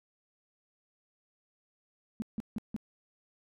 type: tone bursts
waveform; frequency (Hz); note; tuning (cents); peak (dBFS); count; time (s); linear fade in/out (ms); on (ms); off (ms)
sine; 220.1; A3; +1; -31; 4; 2.2-2.764; 0; 21; 160
effects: none